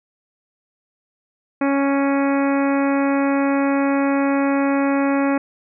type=harmonic tone; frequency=277.5 Hz; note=C#4; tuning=2 cents sharp; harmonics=1 / 2 / 3 / 4 / 5 / 6 / 7 / 8 / 9; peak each=-17 / -23 / -27 / -29 / -31 / -33 / -34 / -35 / -36 dBFS; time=1.61-5.38 s; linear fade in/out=5 ms; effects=none